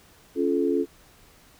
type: chord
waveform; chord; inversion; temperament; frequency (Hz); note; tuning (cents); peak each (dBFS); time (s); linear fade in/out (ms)
sine; Db augmented; none; just; 277.2 / 346.5 / 433.1; Db4 / F4 / A4; 0 / -14 / -27; -25; 0.35-0.86; 50
effects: pink hiss -55 dBFS RMS until 1.59 s